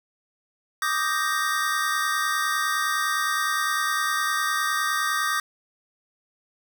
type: chord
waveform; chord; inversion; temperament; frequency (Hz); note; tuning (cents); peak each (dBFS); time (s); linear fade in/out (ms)
square; Eb major seventh; third; equal; 1174.7 / 1244.5 / 1568 / 1864.7; D6 / Eb6 / G6 / Bb6; 0 / 0 / 0 / 0; -29; 0.82-5.4; 2
effects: none